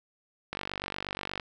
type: click train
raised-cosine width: 0.3 ms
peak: -17 dBFS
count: 43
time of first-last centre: 0.53-1.398 s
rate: 48.4 Hz
effects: none